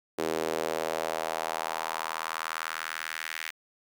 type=tone with high-pass filter sweep; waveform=sawtooth; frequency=80.2 Hz; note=E2; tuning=47 cents flat; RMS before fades=-33 dBFS; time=0.18-3.51 s; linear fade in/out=10 ms; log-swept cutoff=390 to 2000 Hz; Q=2.2; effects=none